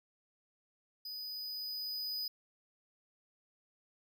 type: tone with level ramp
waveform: square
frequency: 4978 Hz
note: D#8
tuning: in tune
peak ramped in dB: -42 to -36 dBFS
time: 1.05-2.28 s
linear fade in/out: 5 ms
effects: none